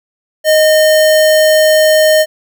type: tone with sample-and-hold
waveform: sine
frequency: 622.3 Hz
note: D#5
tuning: in tune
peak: -5 dBFS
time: 0.44-2.26 s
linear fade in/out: 50 ms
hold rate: 2450 Hz
effects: none